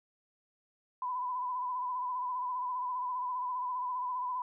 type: tone with vibrato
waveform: sine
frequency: 1000 Hz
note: B5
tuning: 21 cents sharp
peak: -32 dBFS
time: 1.02-4.42 s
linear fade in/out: 2 ms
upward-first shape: sine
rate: 15 Hz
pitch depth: 39 cents each way
effects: none